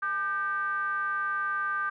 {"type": "ring-modulated tone", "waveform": "triangle", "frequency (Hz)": 180, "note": "F#3", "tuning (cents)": -47, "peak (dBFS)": -22, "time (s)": [0.02, 1.9], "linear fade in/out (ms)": 10, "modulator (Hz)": 1380, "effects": []}